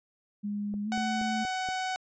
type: tone with pitch glide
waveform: sine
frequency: 205.6 to 219.1 Hz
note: G#3 to A3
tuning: -17 to -7 cents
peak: -30 dBFS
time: 0.43-1.45 s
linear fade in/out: 20 ms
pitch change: +110 cents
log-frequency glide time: 0.84-0.89 s
type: click train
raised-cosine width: 2 ms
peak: -30 dBFS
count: 5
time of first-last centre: 0.74-1.688 s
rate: 4.22 Hz
type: tone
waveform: sawtooth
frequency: 748 Hz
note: F#5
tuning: 19 cents sharp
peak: -26 dBFS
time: 0.92-1.96 s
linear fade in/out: 0 ms
effects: resampled to 16000 Hz